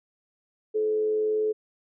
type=tone with frequency modulation; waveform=sine; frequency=430 Hz; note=A4; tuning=40 cents flat; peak=-22 dBFS; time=0.74-1.53 s; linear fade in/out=20 ms; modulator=98.6 Hz; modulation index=0.22; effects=none